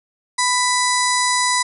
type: harmonic tone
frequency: 993 Hz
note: B5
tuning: 9 cents sharp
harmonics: 1 / 2 / 4 / 5 / 6 / 7 / 8 / 9 / 10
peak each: -19 / -22 / -25 / -26 / -27 / -27 / -28 / -29 / -29 dBFS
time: 0.38-1.63 s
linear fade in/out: 10 ms
effects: none